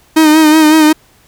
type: tone with vibrato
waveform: 45% pulse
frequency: 311 Hz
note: D#4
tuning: 1 cent flat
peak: -4 dBFS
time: 0.16-0.93 s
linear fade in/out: 10 ms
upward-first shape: sine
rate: 5.4 Hz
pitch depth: 42 cents each way
effects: pink hiss -48 dBFS RMS until 1.27 s